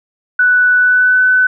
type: tone with pitch glide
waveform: sine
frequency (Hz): 1485 to 1505.7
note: F#6 to F#6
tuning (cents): +6 to +30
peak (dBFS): -7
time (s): 0.39-1.47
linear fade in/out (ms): 5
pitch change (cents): +24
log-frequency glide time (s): 0.77-1.21
effects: none